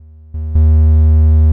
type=tone with level steps; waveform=triangle; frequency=77.78 Hz; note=D#2; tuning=in tune; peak=-33 / -15 / -3 dBFS; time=0-1.52 s; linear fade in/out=5 ms; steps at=0.34 / 0.55 s; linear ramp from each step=5 ms; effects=none